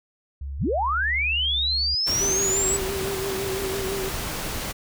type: tone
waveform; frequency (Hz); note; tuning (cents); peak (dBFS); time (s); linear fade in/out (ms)
sine; 69.3; C#2; 0; -29; 0.41-1.95; 5
type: linear sweep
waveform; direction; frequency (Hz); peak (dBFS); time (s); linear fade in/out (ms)
sine; up; 32.66 to 7902; -21; 0.59-2.77; 10
type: noise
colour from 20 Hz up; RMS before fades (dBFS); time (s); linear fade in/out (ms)
pink; -30; 2.06-4.73; 20
type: tone with vibrato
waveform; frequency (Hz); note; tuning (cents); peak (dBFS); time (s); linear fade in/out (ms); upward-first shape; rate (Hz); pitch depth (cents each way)
sine; 387.5; G4; -20; -27; 2.21-4.09; 5; sine; 5.9; 46
effects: none